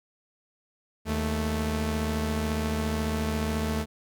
sawtooth tone pair together, 78 / 219.7 Hz, D#2 / A3, +5 / -2 cents, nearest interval octave + tritone, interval 1793 cents, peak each -25 dBFS, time 1.05-3.86 s, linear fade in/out 50 ms, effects none

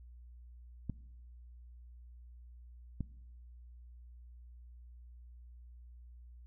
clicks, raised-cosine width 5 ms, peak -24 dBFS, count 2, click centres 0.897 / 3.007 s, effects noise-tail reverb RT60 1.0 s tail -21 dB re dry + added 60 Hz sine -51 dBFS peak until 6.46 s

